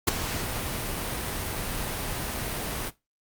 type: noise with ADSR envelope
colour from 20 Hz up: pink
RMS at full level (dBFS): -18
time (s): 0.07-2.91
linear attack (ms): 13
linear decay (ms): 11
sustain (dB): -13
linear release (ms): 33
effects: noise-tail reverb RT60 0.2 s tail -17 dB re dry + Opus 48 kbps